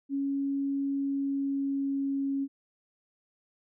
sine tone with pitch glide, 277.2 to 275.1 Hz, C#4 to C#4, 0 to -13 cents, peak -27 dBFS, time 0.09-2.48 s, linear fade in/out 50 ms, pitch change -13 cents, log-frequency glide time 0.92-2.33 s, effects none

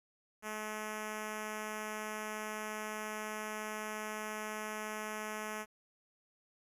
5% pulse tone with notch filter, 214.4 Hz, A3, 45 cents flat, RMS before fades -41 dBFS, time 0.42-5.66 s, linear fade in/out 50 ms, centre 4000 Hz, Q 1.2, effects resampled to 32000 Hz + 11-bit

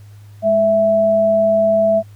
sine tone pair together, 207.7 / 659.3 Hz, G#3 / E5, 0 / 0 cents, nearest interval octave + minor sixth, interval 2000 cents, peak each -22 / -11 dBFS, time 0.42-2.03 s, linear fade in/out 50 ms, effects added 103 Hz sine -37 dBFS peak until 2.15 s + pink hiss -54 dBFS RMS until 2.15 s

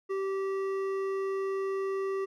sine tone with hard clipping, 387.9 Hz, G4, 18 cents flat, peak -31 dBFS, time 0.09-2.26 s, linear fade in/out 20 ms, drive 10 dB, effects none

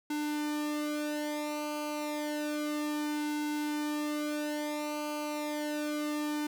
sawtooth tone with flanger, 298.7 Hz, D4, 29 cents sharp, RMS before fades -34 dBFS, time 0.1-6.47 s, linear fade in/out 5 ms, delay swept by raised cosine 1.7 to 2.8 ms, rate 0.3 Hz, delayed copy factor -0.8, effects none

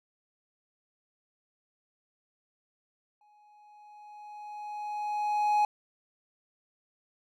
triangle tone with exponential growth, 837 Hz, G#5, 13 cents sharp, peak -19 dBFS, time 3.21-5.65 s, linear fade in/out 2 ms, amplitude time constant 530 ms, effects none

